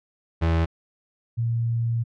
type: tone pair in turn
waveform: 35% pulse / sine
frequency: 82.2 / 116.25 Hz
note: E2 / A#2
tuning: -4 / -4 cents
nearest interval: tritone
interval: 600 cents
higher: second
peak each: -17 / -21 dBFS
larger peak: first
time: 0.41-0.66 / 1.37-2.04 s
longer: second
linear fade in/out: 20 ms
effects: low-pass 3000 Hz 12 dB/octave